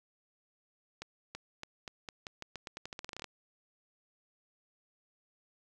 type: accelerating click train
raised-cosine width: 0.2 ms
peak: -24 dBFS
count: 20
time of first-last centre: 1.02-3.243 s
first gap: 330 ms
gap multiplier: 0.86
effects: none